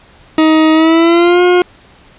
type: tone with pitch glide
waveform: 40% pulse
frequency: 315.1 to 357.8 Hz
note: D#4 to F4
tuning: +22 to +42 cents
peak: -5 dBFS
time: 0.38-1.62 s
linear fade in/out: 2 ms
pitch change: +220 cents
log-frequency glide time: 0.73-1.42 s
effects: pink hiss -43 dBFS RMS until 2.18 s + resampled to 8000 Hz